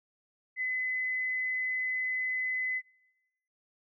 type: tone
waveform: sine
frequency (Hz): 2022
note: B6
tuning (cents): +40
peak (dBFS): -29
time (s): 0.56-2.82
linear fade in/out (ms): 50
effects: noise-tail reverb RT60 0.9 s tail -19 dB re dry